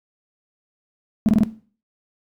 sine tone bursts, 218.3 Hz, A3, 13 cents flat, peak -9 dBFS, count 4, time 1.26-1.434 s, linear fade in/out 0 ms, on 27 ms, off 22 ms, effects noise-tail reverb RT60 0.4 s tail -17 dB re dry + tanh soft clip ceiling -10 dBFS

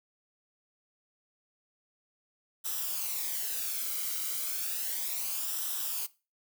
blue noise with flanger, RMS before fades -34 dBFS, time 2.64-6.07 s, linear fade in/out 20 ms, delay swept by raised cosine 0.44 to 1.16 ms, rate 0.33 Hz, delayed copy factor -0.6, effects noise-tail reverb RT60 0.3 s tail -19 dB re dry

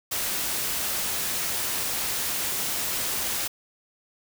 white noise, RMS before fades -28 dBFS, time 0.11-3.48 s, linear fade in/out 10 ms, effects none

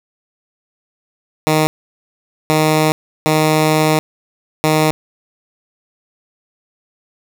10% pulse tone bursts at uneven times, 155.5 Hz, D#3, 1 cent flat, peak -3 dBFS, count 4, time 1.47-1.67 / 2.5-2.92 / 3.26-3.99 / 4.64-4.91 s, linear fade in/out 0 ms, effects none

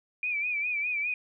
sine tone with vibrato, 2395 Hz, D7, 33 cents sharp, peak -27 dBFS, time 0.23-1.14 s, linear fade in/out 2 ms, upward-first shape sine, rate 4.9 Hz, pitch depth 80 cents each way, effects none

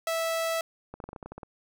sawtooth tone, 656 Hz, E5, 9 cents flat, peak -23 dBFS, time 0.07-0.61 s, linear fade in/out 2 ms
clicks, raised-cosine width 1 ms, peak -26 dBFS, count 11, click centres 0.94 / 1.002 / 1.04 / 1.09 / 1.131 / 1.162 / 1.228 / 1.26 / 1.32 / 1.38 / 1.432 s
effects none

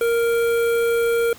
square tone with notch filter, 466.2 Hz, A#4, in tune, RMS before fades -19 dBFS, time 0.01-1.33 s, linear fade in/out 2 ms, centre 5200 Hz, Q 0.65, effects pink hiss -44 dBFS RMS until 1.38 s

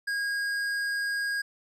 sine tone with tanh clipping, 1633 Hz, G#6, 30 cents flat, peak -29 dBFS, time 0.07-1.42 s, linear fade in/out 10 ms, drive 13 dB, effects none

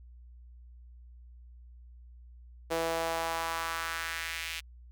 sawtooth tone with high-pass filter sweep, 164.7 Hz, E3, 1 cent flat, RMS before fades -34 dBFS, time 2.7-4.61 s, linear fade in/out 20 ms, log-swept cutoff 480 to 2600 Hz, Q 2, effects added 60 Hz sine -49 dBFS peak until 4.91 s

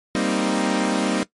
sawtooth chord, C minor seventh, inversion second, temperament equal, 196 / 233.1 / 261.6 / 311.1 Hz, G3 / Bb3 / C4 / Eb4, 0 / 0 / 0 / 0 cents, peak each -21 dBFS, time 0.15-1.23 s, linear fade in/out 0 ms, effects noise-tail reverb RT60 0.1 s tail -18 dB re dry + MP3 48 kbps

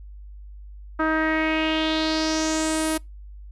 sawtooth tone with low-pass filter sweep, 315.7 Hz, D#4, 25 cents sharp, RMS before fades -23 dBFS, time 0.99-2.98 s, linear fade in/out 10 ms, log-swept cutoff 1400 to 11000 Hz, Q 3.8, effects noise-tail reverb RT60 0.2 s tail -25 dB re dry + added 50 Hz sine -38 dBFS peak until 3.51 s

